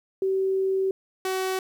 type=tone pair in turn; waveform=sine / sawtooth; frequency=383.2 / 376.8 Hz; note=G4 / F#4; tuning=-39 / +32 cents; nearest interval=unison; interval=29 cents; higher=first; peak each=-21 dBFS; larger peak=neither; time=0.22-0.91 / 1.25-1.59 s; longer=first; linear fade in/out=2 ms; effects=10-bit